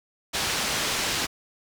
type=low-pass noise; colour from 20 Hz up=white; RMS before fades=-27 dBFS; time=0.33-1.27 s; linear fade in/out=20 ms; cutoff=5600 Hz; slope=12 dB/octave; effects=none